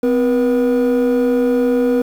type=tone pair together; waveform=triangle; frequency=255.7 / 482.7 Hz; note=C4 / B4; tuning=-40 / -40 cents; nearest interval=major seventh; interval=1100 cents; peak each=-12 dBFS; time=0.03-2.02 s; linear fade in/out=5 ms; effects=tanh soft clip ceiling -7 dBFS + 7-bit